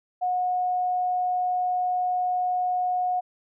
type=tone; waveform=sine; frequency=727 Hz; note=F#5; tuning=31 cents flat; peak=-22 dBFS; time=0.21-3.21 s; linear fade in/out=20 ms; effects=none